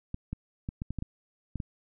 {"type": "clicks", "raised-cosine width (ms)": 5, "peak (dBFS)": -21, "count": 9, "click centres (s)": [0.144, 0.33, 0.689, 0.819, 0.906, 0.987, 1.024, 1.557, 1.602], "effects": []}